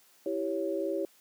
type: chord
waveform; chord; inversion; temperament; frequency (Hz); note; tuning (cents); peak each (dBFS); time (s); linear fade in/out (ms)
sine; C# diminished; first; equal; 329.6 / 392 / 554.4; E4 / G4 / C#5; 0 / 0 / 0; -33; 0.26-1.05; 2
effects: white hiss -62 dBFS RMS until 1.2 s + high-pass 200 Hz 12 dB/octave